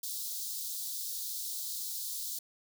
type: high-pass noise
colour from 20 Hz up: white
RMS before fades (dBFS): -38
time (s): 0.03-2.39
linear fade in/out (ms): 5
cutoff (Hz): 3700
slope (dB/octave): 48
effects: none